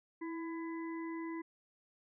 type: harmonic tone with a mistuned harmonic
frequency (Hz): 334.2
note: E4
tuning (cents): +24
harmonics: 1 / 3 / 5 / 6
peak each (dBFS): -39 / -48 / -60 / -51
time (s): 0.21-1.42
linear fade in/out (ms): 10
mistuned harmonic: 1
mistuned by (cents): -32
effects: none